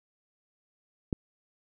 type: click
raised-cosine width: 3 ms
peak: -15 dBFS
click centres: 1.128 s
effects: none